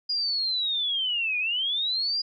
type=linear two-way sweep; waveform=sine; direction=down then up; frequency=4900 to 2422 to 4900 Hz; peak=-24 dBFS; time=0.09-2.22 s; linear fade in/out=10 ms; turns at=1.38 s; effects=none